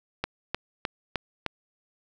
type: click train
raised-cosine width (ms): 0.3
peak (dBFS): -11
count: 5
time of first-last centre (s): 0.24-1.463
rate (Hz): 3.27
effects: none